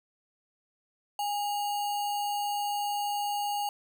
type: tone with sample-and-hold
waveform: sine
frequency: 819 Hz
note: G#5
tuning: 24 cents flat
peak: -28 dBFS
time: 1.19-3.69 s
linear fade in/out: 2 ms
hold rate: 3675 Hz
effects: none